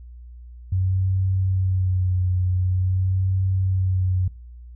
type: tone with vibrato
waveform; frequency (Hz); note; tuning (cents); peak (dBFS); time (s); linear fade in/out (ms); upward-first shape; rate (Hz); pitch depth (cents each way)
sine; 93; F#2; +9; -18; 0.72-4.28; 5; sine; 0.46; 32
effects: noise-tail reverb RT60 0.4 s tail -22 dB re dry + added 60 Hz sine -38 dBFS peak until 4.75 s